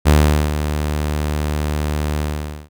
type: tone with ADSR envelope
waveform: sawtooth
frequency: 75 Hz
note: D2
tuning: 37 cents sharp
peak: -4 dBFS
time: 0.05-2.69 s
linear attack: 26 ms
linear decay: 430 ms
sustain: -10 dB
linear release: 490 ms
effects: none